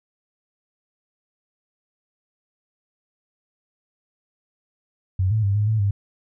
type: tone with pitch steps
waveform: sine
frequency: 93.6 / 109.5 / 99.4 / 104.7 / 109.9 / 100.4 Hz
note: F#2 / A2 / G2 / G#2 / A2 / G2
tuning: +20 / -8 / +25 / +15 / -2 / +42 cents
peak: -17 dBFS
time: 5.19-5.91 s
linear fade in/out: 5 ms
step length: 120 ms
effects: none